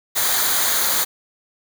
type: noise with comb filter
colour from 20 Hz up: white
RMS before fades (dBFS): -19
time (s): 0.15-1.05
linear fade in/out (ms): 20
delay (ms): 0.37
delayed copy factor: -0.6
effects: none